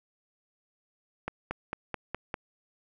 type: accelerating click train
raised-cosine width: 0.5 ms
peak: -17 dBFS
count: 6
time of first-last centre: 1.28-2.342 s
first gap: 230 ms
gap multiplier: 0.96
effects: none